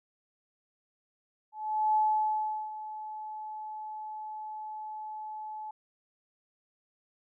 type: tone with ADSR envelope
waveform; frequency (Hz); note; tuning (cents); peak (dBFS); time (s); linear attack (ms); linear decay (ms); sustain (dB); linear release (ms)
sine; 860; A5; -40; -22; 1.52-5.71; 430; 750; -15; 5
effects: none